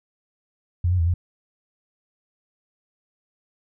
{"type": "tone with pitch steps", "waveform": "sine", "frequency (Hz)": [87.6, 91, 82.9, 87.7], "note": ["F2", "F#2", "E2", "F2"], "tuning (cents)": [6, -28, 10, 8], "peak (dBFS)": -17, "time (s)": [0.84, 1.14], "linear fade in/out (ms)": 5, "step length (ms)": 75, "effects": []}